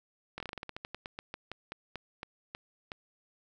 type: slowing click train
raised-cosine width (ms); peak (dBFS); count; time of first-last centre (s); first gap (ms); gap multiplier
0.3; -23; 21; 0.38-2.918; 22; 1.16
effects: none